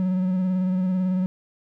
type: tone with vibrato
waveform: triangle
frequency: 184.9 Hz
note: F#3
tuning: 1 cent flat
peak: -18 dBFS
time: 0-1.26 s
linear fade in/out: 0 ms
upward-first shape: square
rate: 18 Hz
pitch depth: 24 cents each way
effects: none